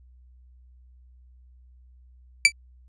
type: tone with exponential decay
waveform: sawtooth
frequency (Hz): 2321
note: D7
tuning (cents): -21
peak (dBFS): -5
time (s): 2.45-2.52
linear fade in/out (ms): 1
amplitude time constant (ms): 15
effects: added 62 Hz sine -50 dBFS peak until 2.88 s + resampled to 22050 Hz